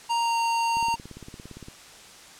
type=tone with pitch glide; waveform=square; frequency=932.3 to 923.2 Hz; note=A#5 to A#5; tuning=0 to -17 cents; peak=-23 dBFS; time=0.09-0.96 s; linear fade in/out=20 ms; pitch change=-17 cents; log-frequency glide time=0.19-0.37 s
type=click train; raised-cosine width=3 ms; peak=-28 dBFS; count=17; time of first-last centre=0.77-1.684 s; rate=17.5 Hz
effects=white hiss -47 dBFS RMS until 2.39 s + low-pass 8000 Hz 12 dB/octave